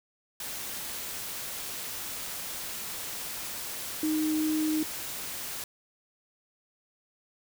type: tone in noise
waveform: sine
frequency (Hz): 310.1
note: D#4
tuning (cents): -6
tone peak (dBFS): -25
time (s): 4.03-4.83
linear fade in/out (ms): 2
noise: white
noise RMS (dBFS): -37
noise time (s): 0.4-5.64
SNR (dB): +9
effects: none